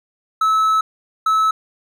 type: tone bursts at uneven times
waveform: triangle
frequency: 1300 Hz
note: E6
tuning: 24 cents flat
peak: -11 dBFS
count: 2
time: 0.41-0.81 / 1.26-1.51 s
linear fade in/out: 5 ms
effects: none